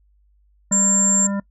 harmonic tone, 199.2 Hz, G3, 28 cents sharp, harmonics 1 / 3 / 5 / 7 / 9, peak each -21 / -31 / -35 / -38 / -40 dBFS, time 0.71-1.4 s, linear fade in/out 5 ms
sine tone, 7370 Hz, A#8, 21 cents flat, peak -15 dBFS, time 0.72-1.27 s, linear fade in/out 5 ms
effects noise-tail reverb RT60 0.1 s tail -23 dB re dry + added 50 Hz sine -55 dBFS peak until 1.5 s

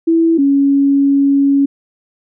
sine tone pair in turn, 329.6 / 278.5 Hz, E4 / C#4, 0 / +8 cents, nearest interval minor third, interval 292 cents, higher first, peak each -8 dBFS, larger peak neither, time 0.07-0.38 / 0.38-1.66 s, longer second, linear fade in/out 10 ms, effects none

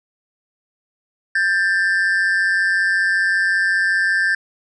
triangle tone pair together, 1584 / 1769.3 Hz, G6 / A6, +18 / +9 cents, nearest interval major second, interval 191 cents, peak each -16 dBFS, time 1.35-4.35 s, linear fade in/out 5 ms, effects resampled to 22050 Hz

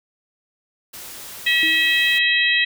white noise, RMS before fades -36 dBFS, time 0.93-2.19 s, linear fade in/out 10 ms
harmonic tone, 644 Hz, E5, 41 cents flat, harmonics 3 / 4 / 5 / 6, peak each -18 / -20 / -22 / -24 dBFS, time 1.46-2.65 s, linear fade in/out 10 ms
sine tone with exponential decay, 319 Hz, D#4, 43 cents sharp, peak -26 dBFS, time 1.63-2.19 s, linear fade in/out 0 ms, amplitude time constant 120 ms
effects none

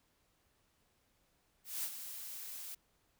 blue noise with ADSR envelope, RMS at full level -37 dBFS, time 1.64-2.75 s, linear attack 190 ms, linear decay 67 ms, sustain -9 dB, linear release 7 ms, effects pink hiss -75 dBFS RMS until 3.19 s

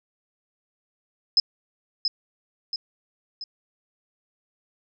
sine tone with echo, 5100 Hz, D#8, 42 cents sharp, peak -14 dBFS, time 1.37-1.4 s, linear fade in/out 2 ms, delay 680 ms, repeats 3, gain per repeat -6 dB, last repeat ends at 3.44 s, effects none

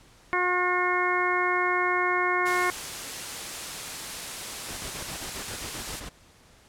harmonic tone, 360 Hz, F#4, 47 cents flat, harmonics 1 / 2 / 3 / 4 / 5 / 6, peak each -29 / -32 / -27 / -31 / -30 / -29 dBFS, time 0.33-2.7 s, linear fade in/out 0 ms
white noise, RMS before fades -35 dBFS, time 2.45-6.01 s, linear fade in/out 20 ms
pink noise bursts, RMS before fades -38 dBFS, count 11, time 4.68-6.094 s, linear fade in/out 10 ms, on 94 ms, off 38 ms
effects pink hiss -56 dBFS RMS until 6.68 s + low-pass 10000 Hz 12 dB/octave

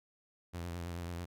sawtooth tone with vibrato, 86.3 Hz, F2, 20 cents flat, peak -35 dBFS, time 0.53-1.26 s, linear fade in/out 20 ms, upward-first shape sine, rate 9.2 Hz, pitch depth 44 cents each way, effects none

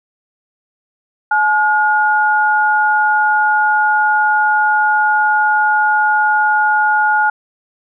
sine tone pair together, 852 / 1432.9 Hz, G#5 / F6, +44 / +44 cents, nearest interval major sixth, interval 900 cents, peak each -13 dBFS, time 1.31-7.3 s, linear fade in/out 5 ms, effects none

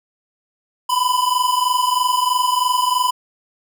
square tone pair together, 987.8 / 1010.9 Hz, B5 / B5, 0 / +40 cents, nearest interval unison, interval 40 cents, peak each -19 dBFS, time 0.89-3.11 s, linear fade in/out 10 ms, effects none

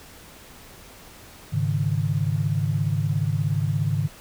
sine chord, Ab suspended fourth, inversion none, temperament equal, 103.83 / 138.59 / 155.56 Hz, Ab2 / Db3 / Eb3, 0 / 0 / 0 cents, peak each -25 dBFS, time 1.52-4.08 s, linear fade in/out 20 ms, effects pink hiss -46 dBFS RMS until 4.2 s

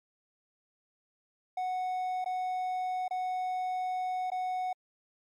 triangle tone with dropouts, 738 Hz, F#5, 5 cents flat, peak -28 dBFS, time 1.57-4.73 s, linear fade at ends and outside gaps 5 ms, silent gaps 2.244-2.259 / 3.081-3.108 / 4.303-4.317 s, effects MP3 64 kbps

